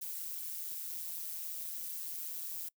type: noise with amplitude modulation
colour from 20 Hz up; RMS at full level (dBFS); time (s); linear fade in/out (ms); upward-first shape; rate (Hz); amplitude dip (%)
violet; -38; 0.01-2.69; 10; sine; 164; 70
effects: noise-tail reverb RT60 0.1 s tail -24 dB re dry